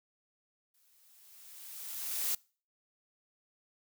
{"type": "noise with exponential growth", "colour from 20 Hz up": "blue", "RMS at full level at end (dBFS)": -31, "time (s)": [0.74, 2.35], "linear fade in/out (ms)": 5, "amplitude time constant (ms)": 350, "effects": ["noise-tail reverb RT60 0.4 s tail -25 dB re dry"]}